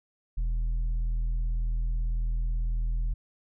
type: tone with tanh clipping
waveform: triangle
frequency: 40.91 Hz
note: E1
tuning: 12 cents flat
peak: -26 dBFS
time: 0.37-3.14 s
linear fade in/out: 10 ms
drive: 9 dB
effects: none